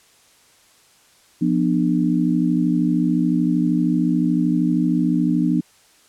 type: chord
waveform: sine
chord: B diminished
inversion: second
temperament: equal with one note detuned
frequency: 174.61 / 246.9 / 300.2 Hz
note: F3 / B3 / D4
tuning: 0 / 0 / +38 cents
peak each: -20 dBFS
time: 1.41-5.61 s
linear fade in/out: 10 ms
effects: white hiss -54 dBFS RMS until 6.08 s + low-pass 10000 Hz 12 dB/octave